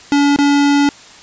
square tone with dropouts, 285.4 Hz, D4, 49 cents flat, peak -10 dBFS, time 0.12-0.89 s, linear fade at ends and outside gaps 1 ms, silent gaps 0.362-0.387 s, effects white hiss -39 dBFS RMS until 1.22 s + resampled to 16000 Hz

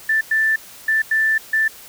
sine tone bursts at uneven times, 1767 Hz, A6, 7 cents sharp, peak -14 dBFS, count 5, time 0.09-0.21 / 0.31-0.56 / 0.88-1.02 / 1.11-1.38 / 1.53-1.68 s, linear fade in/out 5 ms, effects white hiss -41 dBFS RMS until 1.88 s

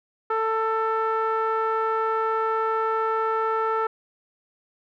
sawtooth tone with low-pass filter, 444.1 Hz, A4, 16 cents sharp, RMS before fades -24 dBFS, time 0.3-3.87 s, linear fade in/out 5 ms, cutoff 1300 Hz, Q 3.6, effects none

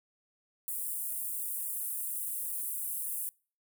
pink high-pass noise, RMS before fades -36 dBFS, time 0.68-3.29 s, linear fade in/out 0 ms, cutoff 9000 Hz, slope 48 dB/octave, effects noise-tail reverb RT60 0.4 s tail -26 dB re dry

